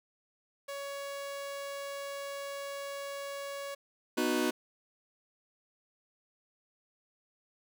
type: tone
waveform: sawtooth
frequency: 560 Hz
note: C#5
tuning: 18 cents sharp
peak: -34 dBFS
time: 0.68-3.75 s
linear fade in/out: 10 ms
type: chord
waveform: sawtooth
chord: B major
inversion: none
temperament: just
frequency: 246.9 / 308.7 / 370.4 Hz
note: B3 / D#4 / F#4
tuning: 0 / -14 / +2 cents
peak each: -28 dBFS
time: 4.17-4.51 s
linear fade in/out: 10 ms
effects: 10-bit